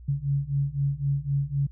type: beating tone pair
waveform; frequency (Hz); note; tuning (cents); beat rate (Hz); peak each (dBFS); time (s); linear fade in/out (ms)
sine; 138.2 / 142.1; C#3 / C#3; -5 / +43; 3.9; -27 / -26; 0.08-1.67; 10
effects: added 60 Hz sine -42 dBFS peak until 1.71 s